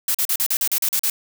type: noise bursts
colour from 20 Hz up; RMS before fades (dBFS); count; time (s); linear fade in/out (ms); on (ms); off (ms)
blue; -20; 10; 0.08-1.1; 2; 66; 40
effects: none